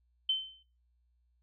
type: tone with exponential decay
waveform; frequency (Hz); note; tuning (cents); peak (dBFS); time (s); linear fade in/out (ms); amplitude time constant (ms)
sine; 3080; G7; -31; -24; 0.29-0.63; 5; 73
effects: noise-tail reverb RT60 0.4 s tail -23 dB re dry + added 60 Hz sine -69 dBFS peak until 1.42 s